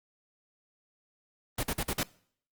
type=noise bursts; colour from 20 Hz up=pink; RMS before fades=-30 dBFS; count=5; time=1.58-2.033 s; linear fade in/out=5 ms; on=53 ms; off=47 ms; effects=noise-tail reverb RT60 0.6 s tail -23 dB re dry + Opus 24 kbps